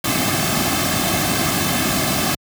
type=noise with comb filter; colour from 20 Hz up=pink; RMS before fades=-19 dBFS; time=0.04-2.35 s; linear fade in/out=5 ms; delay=2.1 ms; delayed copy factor=-0.65; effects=high-pass 80 Hz 12 dB/octave